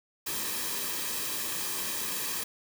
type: noise with comb filter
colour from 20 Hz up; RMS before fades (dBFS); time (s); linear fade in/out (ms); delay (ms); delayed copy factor
white; -33; 0.26-2.44; 10; 1.4; -0.6
effects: none